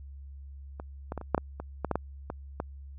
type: clicks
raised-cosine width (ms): 1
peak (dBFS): -25 / -20 / -21 / -27 / -8 / -13 / -23 / -15 / -13 / -13 / -20 / -17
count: 12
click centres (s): 0.799 / 1.121 / 1.177 / 1.213 / 1.347 / 1.379 / 1.6 / 1.847 / 1.913 / 1.956 / 2.301 / 2.601
effects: added 69 Hz sine -42 dBFS peak until 2.98 s